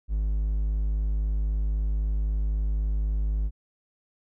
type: tone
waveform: triangle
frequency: 51.91 Hz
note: G#1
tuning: in tune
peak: -21 dBFS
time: 0.08-3.51 s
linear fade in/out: 50 ms
effects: none